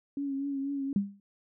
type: tone with vibrato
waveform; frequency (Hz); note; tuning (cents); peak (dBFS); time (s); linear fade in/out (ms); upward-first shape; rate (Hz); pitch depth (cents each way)
sine; 277.2; C#4; 0; -30; 0.17-0.93; 2; triangle; 4.1; 44
type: tone with exponential decay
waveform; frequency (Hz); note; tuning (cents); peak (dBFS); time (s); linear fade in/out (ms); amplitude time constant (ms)
sine; 200; G3; +35; -20; 0.96-1.2; 2; 51
effects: none